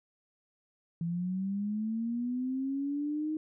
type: linear sweep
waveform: sine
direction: up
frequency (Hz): 165.6 to 313.3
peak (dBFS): -30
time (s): 1.01-3.37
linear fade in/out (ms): 2
effects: none